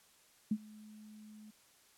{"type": "tone with ADSR envelope", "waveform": "sine", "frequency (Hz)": 213.6, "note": "G#3", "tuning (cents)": 49, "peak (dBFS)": -27, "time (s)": [0.51, 1.51], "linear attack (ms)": 6, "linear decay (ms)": 55, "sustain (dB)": -24, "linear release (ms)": 10, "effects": ["white hiss -66 dBFS RMS until 1.97 s", "low-pass 12000 Hz 12 dB/octave"]}